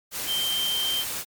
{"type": "tone in noise", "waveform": "sine", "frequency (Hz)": 3136, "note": "G7", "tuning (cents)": 0, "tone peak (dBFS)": -24, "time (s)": [0.26, 1.05], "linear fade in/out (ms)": 50, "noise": "white", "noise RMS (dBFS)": -31, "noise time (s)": [0.11, 1.25], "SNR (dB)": 4, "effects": ["MP3 96 kbps"]}